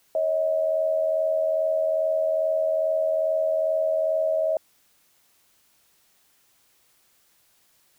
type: tone pair together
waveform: sine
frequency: 554.4 / 636.8 Hz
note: C#5 / D#5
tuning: 0 / +40 cents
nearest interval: major second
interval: 240 cents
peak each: -28 / -21 dBFS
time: 0.15-4.57 s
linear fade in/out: 2 ms
effects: white hiss -63 dBFS RMS until 7.98 s